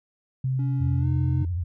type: tone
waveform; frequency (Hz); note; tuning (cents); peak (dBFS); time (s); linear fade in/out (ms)
sine; 130.81; C3; 0; -22; 0.44-1.43; 5
type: tone with pitch glide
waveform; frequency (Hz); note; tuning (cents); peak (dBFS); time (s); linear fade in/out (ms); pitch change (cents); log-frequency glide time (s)
triangle; 280.7 to 304.3; C#4 to D#4; +22 to -38; -31; 0.59-1.45; 2; +140; 0.98-1.07
type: tone with vibrato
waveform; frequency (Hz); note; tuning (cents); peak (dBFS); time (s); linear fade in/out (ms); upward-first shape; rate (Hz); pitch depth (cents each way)
sine; 87.31; F2; 0; -24; 0.8-1.64; 10; sine; 13; 110
effects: none